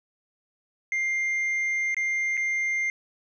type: tone with dropouts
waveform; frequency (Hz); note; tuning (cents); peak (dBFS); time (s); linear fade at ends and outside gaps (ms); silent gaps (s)
triangle; 2100; C7; +6; -22; 0.92-2.9; 1; 1.945-1.967 / 2.37-2.375
effects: resampled to 16000 Hz